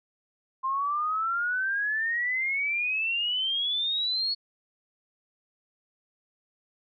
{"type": "exponential sweep", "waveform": "sine", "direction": "up", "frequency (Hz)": [1046.5, 4398], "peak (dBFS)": -25, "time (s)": [0.63, 4.35], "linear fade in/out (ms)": 20, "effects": []}